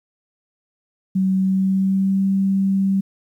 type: tone with pitch glide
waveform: sine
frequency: 189.5 to 194.04 Hz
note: F#3 to G3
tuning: +42 to -17 cents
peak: -15 dBFS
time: 1.15-3.01 s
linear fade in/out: 10 ms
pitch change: +41 cents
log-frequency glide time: 1.35-2.25 s
effects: 9-bit